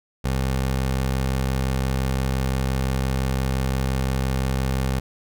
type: tone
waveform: 20% pulse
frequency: 65.8 Hz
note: C2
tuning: 10 cents sharp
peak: -16 dBFS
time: 0.24-5 s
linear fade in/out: 10 ms
effects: none